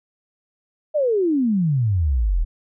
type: exponential sweep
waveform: sine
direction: down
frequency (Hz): 629 to 37.05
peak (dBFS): -16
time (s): 0.94-2.45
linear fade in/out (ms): 20
effects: none